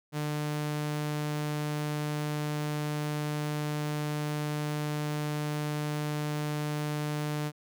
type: tone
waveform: sawtooth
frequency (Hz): 149.6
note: D3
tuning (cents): +32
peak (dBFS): -26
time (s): 0.12-7.52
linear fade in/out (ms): 50
effects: none